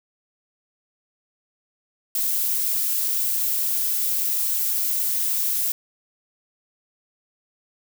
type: noise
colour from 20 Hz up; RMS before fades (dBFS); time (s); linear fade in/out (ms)
violet; -23; 2.15-5.72; 2
effects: none